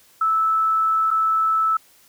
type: tone with dropouts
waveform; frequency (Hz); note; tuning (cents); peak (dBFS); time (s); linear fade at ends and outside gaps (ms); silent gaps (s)
sine; 1311; E6; -10; -16; 0.21-1.77; 5; 1.106-1.111
effects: white hiss -54 dBFS RMS until 2.08 s